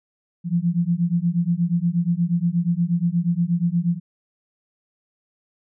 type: beating tone pair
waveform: sine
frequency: 168 / 176.4 Hz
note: E3 / F3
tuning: +33 / +18 cents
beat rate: 8.4 Hz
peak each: -21 dBFS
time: 0.44-4 s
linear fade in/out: 50 ms
effects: none